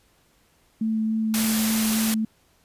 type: tone with vibrato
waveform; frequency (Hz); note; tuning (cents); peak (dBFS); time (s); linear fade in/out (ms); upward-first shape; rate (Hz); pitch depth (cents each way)
sine; 220; A3; 0; -21; 0.81-2.25; 5; sine; 3.5; 9
type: noise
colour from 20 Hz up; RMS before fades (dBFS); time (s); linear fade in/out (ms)
white; -26; 1.34-2.14; 0
effects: pink hiss -62 dBFS RMS until 2.64 s + resampled to 32000 Hz